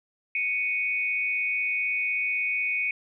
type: tone pair together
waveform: sine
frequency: 2225 / 2489 Hz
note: C#7 / D#7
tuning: +6 / 0 cents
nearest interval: major second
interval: 194 cents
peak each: -27 / -27 dBFS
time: 0.35-2.91 s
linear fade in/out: 2 ms
effects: none